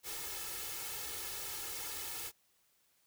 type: noise with comb filter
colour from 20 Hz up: white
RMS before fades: -42 dBFS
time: 0.03-2.32 s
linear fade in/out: 50 ms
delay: 2.3 ms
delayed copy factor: +0.8
effects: white hiss -73 dBFS RMS until 3.06 s